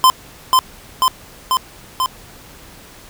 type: tone with echo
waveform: square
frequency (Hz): 1032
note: C6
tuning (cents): -24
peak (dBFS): -7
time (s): 0.04-0.1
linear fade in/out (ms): 0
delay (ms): 490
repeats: 4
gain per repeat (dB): -2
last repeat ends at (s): 2.06
effects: pink hiss -41 dBFS RMS until 3.09 s